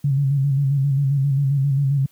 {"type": "tone with vibrato", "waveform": "sine", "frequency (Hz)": 138.59, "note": "C#3", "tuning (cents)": 0, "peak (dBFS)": -15, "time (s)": [0.04, 2.06], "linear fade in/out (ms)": 5, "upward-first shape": "square", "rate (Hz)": 7.5, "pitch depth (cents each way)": 49, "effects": ["white hiss -58 dBFS RMS until 2.11 s", "high-pass 80 Hz 12 dB/octave"]}